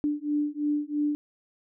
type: beating tone pair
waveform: sine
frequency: 293.7 / 296.7 Hz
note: D4 / D4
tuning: 0 / +18 cents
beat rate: 3 Hz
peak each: -28 dBFS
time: 0.04-1.15 s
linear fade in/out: 0 ms
effects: none